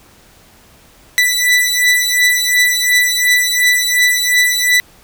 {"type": "beating tone pair", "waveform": "sawtooth", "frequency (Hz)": [1976, 1978.8], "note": ["B6", "B6"], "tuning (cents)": [0, 3], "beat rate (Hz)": 2.8, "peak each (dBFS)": -10, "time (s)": [1.18, 4.8], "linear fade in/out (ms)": 0, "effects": ["pink hiss -46 dBFS RMS until 5.03 s"]}